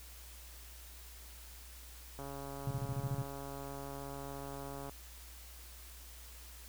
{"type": "click train", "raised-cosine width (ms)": 1, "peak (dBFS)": -32, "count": 377, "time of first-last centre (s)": [2.19, 4.895], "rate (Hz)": 139}
{"type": "tone bursts", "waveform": "sine", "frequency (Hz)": 130, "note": "C3", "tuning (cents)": -11, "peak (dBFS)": -33, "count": 8, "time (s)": [2.67, 3.22], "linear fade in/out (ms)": 2, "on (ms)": 39, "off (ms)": 34}
{"effects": ["added 60 Hz sine -52 dBFS peak until 6.68 s", "white hiss -55 dBFS RMS until 6.68 s"]}